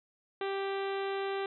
harmonic tone, 392 Hz, G4, in tune, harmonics 1 / 2 / 3 / 4 / 5 / 6 / 7 / 8 / 9 / 10, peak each -33 / -39 / -43 / -45 / -47 / -49 / -50 / -51 / -52 / -53 dBFS, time 0.41-1.46 s, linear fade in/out 2 ms, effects none

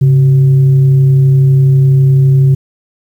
sine tone with frequency modulation, 136.5 Hz, C#3, 26 cents flat, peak -4 dBFS, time 0.01-2.55 s, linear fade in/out 10 ms, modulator 241 Hz, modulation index 0.21, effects 7-bit

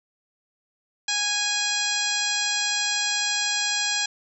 harmonic tone, 826 Hz, G#5, 10 cents flat, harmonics 1 / 2 / 3 / 4 / 5 / 6 / 7 / 8 / 9, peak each -35 / -30 / -31 / -30 / -30 / -32 / -31 / -38 / -30 dBFS, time 1.08-4.06 s, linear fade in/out 5 ms, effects none

